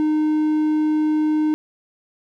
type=tone; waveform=triangle; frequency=307 Hz; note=D#4; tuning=23 cents flat; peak=-14 dBFS; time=0-1.54 s; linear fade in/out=0 ms; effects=none